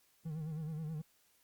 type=tone with vibrato; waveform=triangle; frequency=156.7 Hz; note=D#3; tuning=13 cents sharp; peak=-36 dBFS; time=0.25-1.02 s; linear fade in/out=10 ms; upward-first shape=sine; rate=9.4 Hz; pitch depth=75 cents each way; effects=white hiss -71 dBFS RMS until 1.43 s + Opus 48 kbps